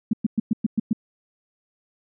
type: tone bursts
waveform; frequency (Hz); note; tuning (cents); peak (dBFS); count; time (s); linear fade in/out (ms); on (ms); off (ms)
sine; 220; A3; 0; -16; 7; 0.11-0.931; 5; 23; 110
effects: none